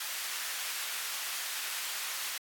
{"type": "high-pass noise", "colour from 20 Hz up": "pink", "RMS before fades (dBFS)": -37, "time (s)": [0, 2.38], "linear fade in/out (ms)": 5, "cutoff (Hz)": 1600, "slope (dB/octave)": 12, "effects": ["AAC 64 kbps"]}